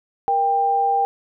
sine tone pair together, 470.9 / 792 Hz, A#4 / G5, +18 / +18 cents, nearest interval major sixth, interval 900 cents, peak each -26 / -16 dBFS, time 0.28-1.05 s, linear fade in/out 0 ms, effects none

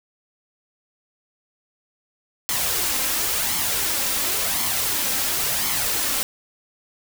white noise with flanger, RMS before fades -23 dBFS, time 2.49-6.23 s, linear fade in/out 0 ms, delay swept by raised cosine 0.93 to 3.83 ms, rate 0.94 Hz, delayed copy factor +0.5, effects none

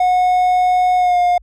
triangle tone with pitch glide, 729 to 711.5 Hz, F#5 to F5, -26 to +32 cents, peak -9 dBFS, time 0-1.38 s, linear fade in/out 5 ms, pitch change -42 cents, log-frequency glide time 0.97-1.18 s, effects added 50 Hz sine -42 dBFS peak until 1.42 s

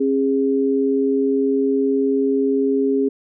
sine tone pair together, 270.3 / 410.2 Hz, C#4 / G#4, -44 / -21 cents, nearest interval perfect fifth, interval 723 cents, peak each -18 dBFS, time 0-3.09 s, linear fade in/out 10 ms, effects none

